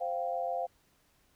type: chord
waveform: sine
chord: C suspended fourth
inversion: none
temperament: just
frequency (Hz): 523.3 / 697.7 / 784.9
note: C5 / F5 / G5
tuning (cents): 0 / -2 / +2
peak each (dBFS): -36 / -33 / -38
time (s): 0-0.67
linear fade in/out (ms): 20
effects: pink hiss -69 dBFS RMS until 1.35 s